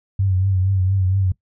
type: tone with vibrato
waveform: sine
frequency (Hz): 94.9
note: F#2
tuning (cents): +44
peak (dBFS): -15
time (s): 0.19-1.32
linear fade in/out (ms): 5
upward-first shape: triangle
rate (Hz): 4.3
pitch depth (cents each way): 67
effects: noise-tail reverb RT60 0.1 s tail -19 dB re dry